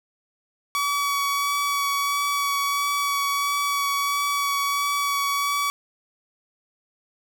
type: tone with vibrato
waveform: sawtooth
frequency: 1135 Hz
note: C#6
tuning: 41 cents sharp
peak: -18 dBFS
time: 0.75-5.7 s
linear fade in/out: 0 ms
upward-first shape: sine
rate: 1.5 Hz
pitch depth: 11 cents each way
effects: none